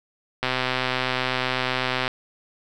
click train, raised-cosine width 0.3 ms, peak -7 dBFS, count 212, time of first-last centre 0.43-2.078 s, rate 128 Hz, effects none

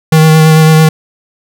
square tone with vibrato, 157.7 Hz, D#3, 24 cents sharp, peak -3 dBFS, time 0.12-0.89 s, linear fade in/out 5 ms, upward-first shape sine, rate 9 Hz, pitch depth 16 cents each way, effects none

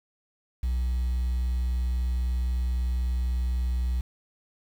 sine tone, 61.9 Hz, B1, 5 cents sharp, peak -21 dBFS, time 0.63-4.01 s, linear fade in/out 5 ms, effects tanh soft clip ceiling -23 dBFS + 8-bit

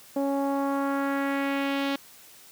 sawtooth tone with low-pass filter sweep, 277.2 Hz, C#4, in tune, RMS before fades -27 dBFS, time 0.16-1.96 s, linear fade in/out 5 ms, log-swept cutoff 650 to 3700 Hz, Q 1.9, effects white hiss -51 dBFS RMS until 2.51 s + high-pass 60 Hz 12 dB/octave

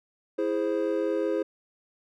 triangle chord, E augmented, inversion none, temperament equal, 329.6 / 415.3 / 523.3 Hz, E4 / G#4 / B#4, 0 / 0 / 0 cents, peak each -27 dBFS, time 0.38-1.43 s, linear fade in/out 10 ms, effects none

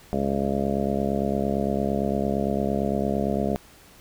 harmonic tone, 68.8 Hz, C#2, 12 cents flat, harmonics 1 / 2 / 3 / 4 / 5 / 6 / 7 / 8 / 9 / 10, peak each -34 / -34 / -26 / -32 / -36 / -30 / -36 / -33 / -31 / -32 dBFS, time 0.13-3.56 s, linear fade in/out 0 ms, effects pink hiss -51 dBFS RMS until 4 s

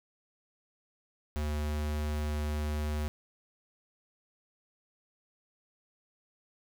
square tone, 75.1 Hz, D2, 39 cents sharp, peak -31 dBFS, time 1.36-3.08 s, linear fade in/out 0 ms, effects none

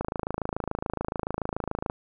click train, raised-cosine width 1 ms, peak -14 dBFS, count 52, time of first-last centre 0.01-1.899 s, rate 27 Hz, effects none

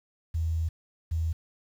sine tone bursts at uneven times, 81.4 Hz, E2, 21 cents flat, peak -25 dBFS, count 2, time 0.34-0.69 / 1.11-1.33 s, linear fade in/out 10 ms, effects 9-bit

